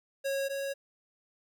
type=tone pair in turn; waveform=square; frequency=548 / 551.5 Hz; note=C#5 / C#5; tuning=-20 / -9 cents; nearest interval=unison; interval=11 cents; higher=second; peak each=-30 / -33 dBFS; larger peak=first; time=0.24-0.49 / 0.49-0.74 s; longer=neither; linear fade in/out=20 ms; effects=none